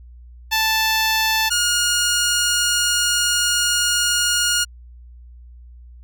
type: tone pair in turn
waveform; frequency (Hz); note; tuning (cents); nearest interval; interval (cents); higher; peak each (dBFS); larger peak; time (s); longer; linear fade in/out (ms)
10% pulse; 880 / 1430.6; A5 / F6; 0 / +41; minor sixth; 841; second; -8; neither; 0.51-1.5 / 1.5-4.65; second; 20
effects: added 60 Hz sine -39 dBFS peak until 6.03 s